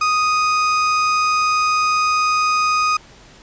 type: tone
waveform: 35% pulse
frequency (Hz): 1244.5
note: D#6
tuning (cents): 0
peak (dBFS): -13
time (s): 0.01-2.97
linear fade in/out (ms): 5
effects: pink hiss -45 dBFS RMS until 3.42 s + resampled to 16000 Hz